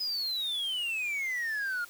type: exponential sweep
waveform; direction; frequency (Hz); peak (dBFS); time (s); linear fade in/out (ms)
sine; down; 5080 to 1396.9; -27; 0-1.85; 10
effects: tanh soft clip ceiling -29 dBFS + white hiss -52 dBFS RMS until 1.89 s